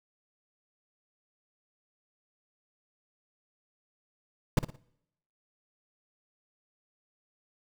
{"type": "noise with echo", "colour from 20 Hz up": "brown", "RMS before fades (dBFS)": -22, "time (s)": [4.57, 4.59], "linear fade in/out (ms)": 2, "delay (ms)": 57, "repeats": 3, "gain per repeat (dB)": -10, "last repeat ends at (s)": 4.761, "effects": ["noise-tail reverb RT60 0.8 s tail -24 dB re dry"]}